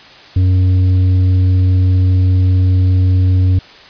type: tone with tanh clipping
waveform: sine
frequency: 92.5 Hz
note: F#2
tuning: in tune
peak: -9 dBFS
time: 0.36-3.59 s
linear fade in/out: 5 ms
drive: 6 dB
effects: white hiss -38 dBFS RMS until 3.89 s + resampled to 11025 Hz